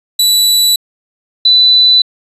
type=tone pair in turn; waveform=sawtooth / sine; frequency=3951 / 3988 Hz; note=B7 / B7; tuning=0 / +16 cents; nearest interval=unison; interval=16 cents; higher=second; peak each=-4 dBFS; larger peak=neither; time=0.19-0.76 / 1.45-2.02 s; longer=neither; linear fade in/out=5 ms; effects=resampled to 32000 Hz + 7-bit